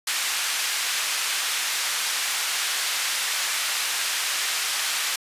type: band-pass noise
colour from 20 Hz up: pink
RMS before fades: -26 dBFS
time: 0.07-5.16 s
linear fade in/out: 5 ms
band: 1700 to 11000 Hz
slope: 12 dB/octave
effects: resampled to 32000 Hz